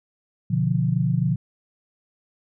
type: chord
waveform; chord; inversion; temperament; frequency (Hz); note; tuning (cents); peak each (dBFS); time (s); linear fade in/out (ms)
sine; B diminished; none; equal; 123.47 / 146.83 / 174.61; B2 / D3 / F3; 0 / 0 / 0; -23; 0.5-1.36; 10
effects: none